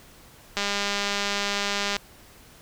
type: click train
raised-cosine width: 0.2 ms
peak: -9 dBFS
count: 283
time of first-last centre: 0.57-1.966 s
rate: 202 Hz
effects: pink hiss -51 dBFS RMS until 2.61 s